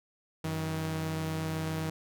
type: tone pair together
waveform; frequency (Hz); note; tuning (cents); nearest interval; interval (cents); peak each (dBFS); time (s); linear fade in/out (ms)
sawtooth; 93.5 / 159.07; F#2 / D#3; +19 / +39; major sixth; 920; -35 / -28; 0.44-1.9; 5
effects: none